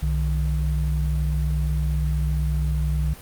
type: tone pair together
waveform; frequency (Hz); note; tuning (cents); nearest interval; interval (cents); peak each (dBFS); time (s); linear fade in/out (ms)
sine; 64 / 152.44; C2 / D#3; -38 / -35; octave + minor third; 1503; -21 / -25; 0.02-3.14; 10
effects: pink hiss -43 dBFS RMS until 3.21 s + Opus 48 kbps